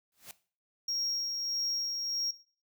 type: noise with exponential growth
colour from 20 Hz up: white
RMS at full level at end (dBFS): -42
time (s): 0.12-0.31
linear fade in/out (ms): 1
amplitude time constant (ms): 41
type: tone with tremolo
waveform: triangle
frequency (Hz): 5588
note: F8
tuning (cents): 0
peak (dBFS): -28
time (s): 0.88-2.31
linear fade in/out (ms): 5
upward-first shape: sine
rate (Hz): 1.6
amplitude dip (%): 35
effects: noise-tail reverb RT60 0.4 s tail -17 dB re dry